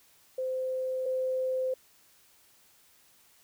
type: tone pair in turn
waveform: sine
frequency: 517 / 517 Hz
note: C5 / C5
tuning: -21 / -21 cents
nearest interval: unison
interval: 0 cents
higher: neither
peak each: -29 / -27 dBFS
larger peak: second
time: 0.38-1.06 / 1.06-1.74 s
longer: neither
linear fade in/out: 5 ms
effects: white hiss -62 dBFS RMS until 3.43 s